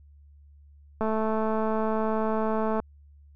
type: click train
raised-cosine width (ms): 1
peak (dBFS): -15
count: 393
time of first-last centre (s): 1.01-2.8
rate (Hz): 219
effects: added 72 Hz sine -50 dBFS peak until 3.35 s